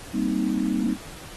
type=chord; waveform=sine; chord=C minor seventh; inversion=second; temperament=equal; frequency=196 / 233.1 / 261.6 / 311.1 Hz; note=G3 / Bb3 / C4 / Eb4; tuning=0 / 0 / 0 / 0 cents; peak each=-27 dBFS; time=0.12-0.97 s; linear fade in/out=50 ms; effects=pink hiss -42 dBFS RMS until 1.36 s + AAC 32 kbps